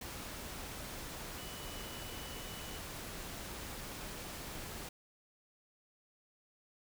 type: tone in noise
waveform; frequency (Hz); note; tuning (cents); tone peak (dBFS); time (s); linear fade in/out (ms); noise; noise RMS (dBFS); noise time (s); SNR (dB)
sine; 2960; F#7; 0; -53; 1.38-2.78; 5; pink; -45; 0.01-4.89; -11
effects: none